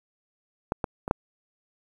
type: clicks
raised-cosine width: 1 ms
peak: -11 / -12 / -17 / -6 dBFS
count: 4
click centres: 0.721 / 0.842 / 1.079 / 1.111 s
effects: 8-bit